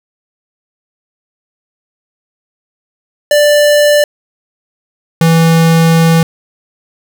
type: tone pair in turn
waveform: square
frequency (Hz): 589 / 164.43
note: D5 / E3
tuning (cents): +5 / -4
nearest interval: octave + minor seventh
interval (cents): 2209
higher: first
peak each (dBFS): -6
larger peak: neither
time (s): 3.31-4.04 / 5.21-6.23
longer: second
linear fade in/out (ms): 2
effects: none